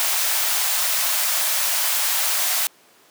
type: high-pass noise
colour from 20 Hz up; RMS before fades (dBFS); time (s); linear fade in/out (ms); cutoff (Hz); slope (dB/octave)
white; -21; 0-2.67; 0; 580; 48
effects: pink hiss -53 dBFS RMS until 3.1 s + high-pass 300 Hz 12 dB/octave